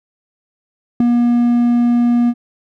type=tone with ADSR envelope; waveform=triangle; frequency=239.4 Hz; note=A#3; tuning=46 cents sharp; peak=-3 dBFS; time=1-2.34 s; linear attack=5 ms; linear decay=3 ms; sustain=-5 dB; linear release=52 ms; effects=none